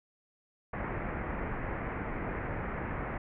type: low-pass noise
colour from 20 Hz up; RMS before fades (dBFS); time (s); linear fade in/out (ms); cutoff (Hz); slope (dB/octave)
pink; -36; 0.73-3.18; 5; 2200; 48
effects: none